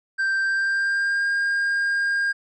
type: tone with pitch glide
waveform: triangle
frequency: 1570 to 1612.3 Hz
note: G6 to G6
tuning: +2 to +48 cents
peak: -18 dBFS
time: 0.18-2.33 s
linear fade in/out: 20 ms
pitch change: +46 cents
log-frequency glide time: 0.41-1.27 s
effects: resampled to 22050 Hz